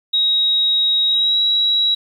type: tone with pitch glide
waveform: sine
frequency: 3800 to 3878 Hz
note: A#7 to B7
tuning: +33 to -32 cents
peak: -13 dBFS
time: 0.13-1.95 s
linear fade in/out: 10 ms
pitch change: +35 cents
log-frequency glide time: 1.07-1.39 s
effects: 8-bit